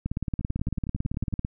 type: two click trains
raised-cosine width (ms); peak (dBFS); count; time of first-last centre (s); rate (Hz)
5; -15 / -23; 26 / 11; 0.06-1.449 / 0.41-1.327; 18 / 10.9
effects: none